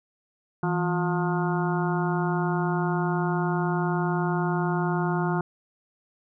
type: harmonic tone with a mistuned harmonic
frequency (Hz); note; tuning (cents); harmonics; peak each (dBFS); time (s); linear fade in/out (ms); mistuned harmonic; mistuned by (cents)
178; F3; +33; 1 / 2 / 4 / 5 / 6 / 7 / 8; -25 / -29 / -33 / -33 / -36 / -37 / -35; 0.63-5.41; 2; 1; -130
effects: none